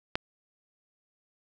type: click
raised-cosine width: 0.3 ms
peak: -11 dBFS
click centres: 0.155 s
effects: none